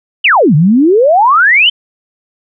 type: exponential two-way sweep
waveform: sine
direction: down then up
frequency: 3162 to 140.5 to 3162 Hz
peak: -4 dBFS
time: 0.24-1.7 s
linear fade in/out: 10 ms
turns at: 0.55 s
effects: none